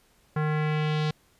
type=tone with low-pass filter sweep; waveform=square; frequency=153 Hz; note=D#3; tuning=29 cents flat; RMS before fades=-26 dBFS; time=0.36-1.11 s; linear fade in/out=5 ms; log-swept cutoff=1500 to 4200 Hz; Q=1.9; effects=pink hiss -63 dBFS RMS until 1.39 s + resampled to 32000 Hz